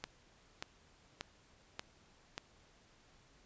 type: click train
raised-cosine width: 0.2 ms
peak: -22 dBFS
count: 5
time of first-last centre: 0.04-2.379 s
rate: 1.71 Hz
effects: pink hiss -66 dBFS RMS until 3.45 s + resampled to 16000 Hz